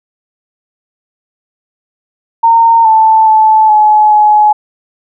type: tone with pitch steps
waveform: sine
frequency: 917 / 881 / 871 / 851 / 845 Hz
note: A#5 / A5 / A5 / G#5 / G#5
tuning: -29 / +2 / -18 / +42 / +30 cents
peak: -3 dBFS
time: 2.43-4.53 s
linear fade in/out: 10 ms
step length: 420 ms
effects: none